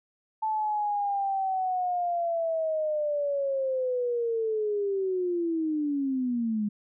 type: linear sweep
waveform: sine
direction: down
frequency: 878 to 204.3 Hz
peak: -25 dBFS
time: 0.42-6.69 s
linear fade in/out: 10 ms
effects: none